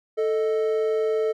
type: tone pair together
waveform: triangle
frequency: 440 / 622.3 Hz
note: A4 / D#5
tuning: 0 / 0 cents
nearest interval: tritone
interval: 600 cents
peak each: -19 / -27 dBFS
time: 0.17-1.33 s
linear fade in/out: 20 ms
effects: none